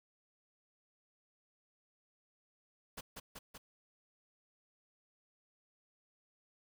pink noise with echo, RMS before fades -45 dBFS, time 2.97-3.01 s, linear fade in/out 10 ms, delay 190 ms, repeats 3, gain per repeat -2 dB, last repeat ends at 3.58 s, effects none

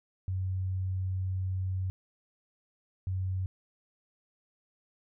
sine tone bursts at uneven times, 93.6 Hz, F#2, 20 cents sharp, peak -29 dBFS, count 2, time 0.28-1.9 / 3.07-3.46 s, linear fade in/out 0 ms, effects none

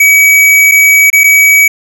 square tone with dropouts, 2273 Hz, C#7, 43 cents sharp, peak -3 dBFS, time 0-1.68 s, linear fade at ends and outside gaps 5 ms, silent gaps 0.714-0.718 / 1.102-1.129 / 1.236-1.24 s, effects none

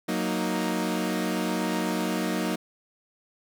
sawtooth chord, D# minor, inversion first, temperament equal, 185 / 233.1 / 311.1 Hz, F#3 / A#3 / D#4, 0 / 0 / 0 cents, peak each -26 dBFS, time 0.08-2.56 s, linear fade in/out 10 ms, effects none

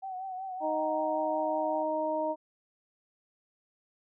sine tone with vibrato, 754 Hz, F#5, 32 cents sharp, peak -35 dBFS, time 0.02-1.84 s, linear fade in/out 20 ms, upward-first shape triangle, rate 5.3 Hz, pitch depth 58 cents each way
harmonic tone, 311.1 Hz, D#4, in tune, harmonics 1 / 2 / 3, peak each -36 / -30 / -33 dBFS, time 0.6-2.36 s, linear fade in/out 50 ms
effects none

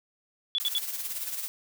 sine tone bursts, 3425 Hz, A7, 47 cents flat, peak -24 dBFS, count 3, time 0.55-0.783 s, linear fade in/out 0 ms, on 33 ms, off 67 ms
blue noise with tremolo, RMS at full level -32 dBFS, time 0.6-1.48 s, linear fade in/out 0 ms, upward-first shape sine, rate 18 Hz, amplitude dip 55%
effects none

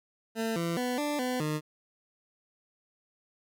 20% pulse tone with pitch steps, 224.6 / 168.7 / 248.4 / 294.3 / 251.9 / 152.7 Hz, A3 / E3 / B3 / D4 / B3 / D#3, +36 / +40 / +10 / +4 / +34 / -32 cents, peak -24 dBFS, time 0.35-1.61 s, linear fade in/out 50 ms, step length 210 ms, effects none

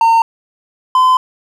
triangle tone pair in turn, 912 / 1023.1 Hz, A#5 / C6, -38 / -39 cents, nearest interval major second, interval 199 cents, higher second, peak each -5 dBFS, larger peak neither, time 0.01-0.22 / 0.95-1.17 s, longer second, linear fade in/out 2 ms, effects none

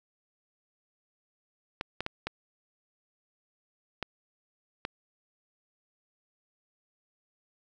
clicks, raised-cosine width 0.3 ms, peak -16 dBFS, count 6, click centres 1.811 / 2.006 / 2.064 / 2.27 / 4.027 / 4.851 s, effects none

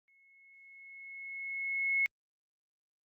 sine tone with exponential growth, 2182 Hz, C#7, 28 cents flat, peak -25 dBFS, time 0.08-2.06 s, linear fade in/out 0 ms, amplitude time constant 430 ms, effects Opus 48 kbps

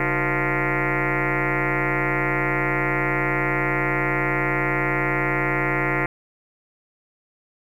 sine tone with frequency modulation, 880 Hz, A5, in tune, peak -19 dBFS, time 0-6.06 s, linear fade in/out 2 ms, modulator 170 Hz, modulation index 7.9, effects 9-bit

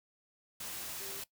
sine tone in noise, 392 Hz, G4, in tune, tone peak -51 dBFS, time 1-1.2 s, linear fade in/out 5 ms, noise white, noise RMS -42 dBFS, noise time 0.6-1.24 s, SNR -12 dB, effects noise-tail reverb RT60 0.1 s tail -19 dB re dry

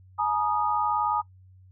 sine tone cluster, 847 / 946 / 1236 Hz, G#5 / A#5 / D#6, +34 / +25 / -12 cents, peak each -27 dBFS, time 0.18-1.22 s, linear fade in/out 20 ms, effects noise-tail reverb RT60 0.1 s tail -19 dB re dry + added 93 Hz sine -50 dBFS peak until 1.71 s

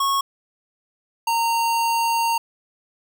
square tone pair in turn, 1100 / 922.6 Hz, C#6 / A#5, -14 / -18 cents, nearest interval minor third, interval 304 cents, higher first, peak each -19 dBFS, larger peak neither, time 0-0.21 / 1.27-2.38 s, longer second, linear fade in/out 5 ms, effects none

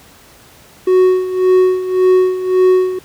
triangle tone with tremolo, 370 Hz, F#4, in tune, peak -4 dBFS, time 0.87-2.99 s, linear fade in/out 5 ms, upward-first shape sine, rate 1.8 Hz, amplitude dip 75%, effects pink hiss -43 dBFS RMS until 3.04 s + high-pass 60 Hz 12 dB/octave

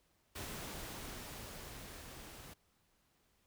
pink noise with level ramp, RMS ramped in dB -44 to -53 dBFS, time 0.35-2.54 s, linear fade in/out 10 ms, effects pink hiss -75 dBFS RMS until 3.46 s

